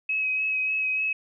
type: tone with vibrato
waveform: sine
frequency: 2552 Hz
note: D#7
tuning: 43 cents sharp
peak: -23 dBFS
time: 0.09-1.13 s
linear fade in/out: 5 ms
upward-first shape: sine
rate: 3.4 Hz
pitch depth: 18 cents each way
effects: none

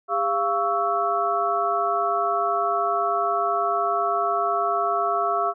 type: tone cluster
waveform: sine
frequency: 402.9 / 690 / 1120 / 1316 Hz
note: G4 / F5 / C#6 / E6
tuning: +48 / -21 / +18 / -3 cents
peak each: -29 / -24 / -26 / -25 dBFS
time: 0.08-5.54 s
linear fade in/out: 50 ms
effects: none

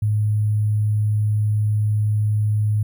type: tone with sample-and-hold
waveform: sine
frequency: 105.9 Hz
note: G#2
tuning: 34 cents sharp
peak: -16 dBFS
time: 0.02-2.83 s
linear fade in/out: 5 ms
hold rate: 11025 Hz
effects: none

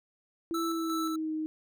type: tone with pitch glide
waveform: sine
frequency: 332.7 to 312.2 Hz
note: E4 to D#4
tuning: +16 to +6 cents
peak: -30 dBFS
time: 0.51-1.46 s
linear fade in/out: 0 ms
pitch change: -110 cents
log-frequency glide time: 0.66-1.33 s
type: tone with tremolo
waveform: square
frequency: 1318.5 Hz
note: E6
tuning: in tune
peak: -33 dBFS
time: 0.54-1.16 s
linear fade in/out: 5 ms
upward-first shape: square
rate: 2.8 Hz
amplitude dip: 40%
effects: none

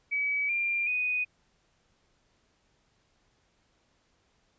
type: tone with pitch steps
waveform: sine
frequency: 2281 / 2387 / 2487 Hz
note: C#7 / D7 / D#7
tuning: +49 / +28 / -1 cents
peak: -26 dBFS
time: 0.11-1.25 s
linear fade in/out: 20 ms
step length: 380 ms
effects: pink hiss -70 dBFS RMS until 4.58 s + resampled to 16000 Hz

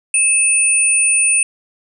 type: tone pair together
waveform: sine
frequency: 2604 / 9280 Hz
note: E7 / D9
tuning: -22 / -22 cents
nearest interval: octave + minor seventh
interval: 2200 cents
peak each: -16 / -12 dBFS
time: 0.14-1.43 s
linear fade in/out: 2 ms
effects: none

